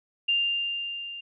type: tone with level ramp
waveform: sine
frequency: 2795 Hz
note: F7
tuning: 1 cent sharp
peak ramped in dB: -20 to -36 dBFS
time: 0.28-1.21 s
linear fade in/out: 10 ms
effects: none